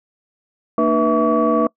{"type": "tone cluster", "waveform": "sine", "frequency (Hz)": [229.1, 301.6, 487.1, 652, 1137], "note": ["A#3", "D4", "B4", "E5", "C#6"], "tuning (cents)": [-30, 46, -24, -19, 44], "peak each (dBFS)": -19, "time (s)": [0.78, 1.67], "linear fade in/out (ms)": 2, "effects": ["noise-tail reverb RT60 0.1 s tail -25 dB re dry", "tanh soft clip ceiling -5 dBFS"]}